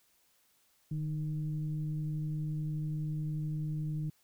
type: tone with frequency modulation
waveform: sine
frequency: 152.2 Hz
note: D#3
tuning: 38 cents flat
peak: -32 dBFS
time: 0.91-4.1 s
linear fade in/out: 5 ms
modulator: 158 Hz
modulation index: 0.4
effects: white hiss -70 dBFS RMS until 4.23 s